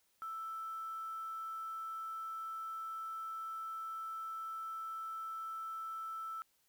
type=tone with quantisation; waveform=sine; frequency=1321 Hz; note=E6; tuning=3 cents sharp; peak=-40 dBFS; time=0.22-6.42 s; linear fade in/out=0 ms; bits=10; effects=white hiss -75 dBFS RMS until 6.68 s